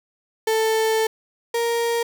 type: tone pair in turn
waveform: 35% pulse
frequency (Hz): 442.2 / 467.1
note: A4 / A#4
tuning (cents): +9 / +3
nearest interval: minor second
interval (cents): 94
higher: second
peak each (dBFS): -16 / -18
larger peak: first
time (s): 0.47-1.07 / 1.54-2.03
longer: first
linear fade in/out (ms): 5
effects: none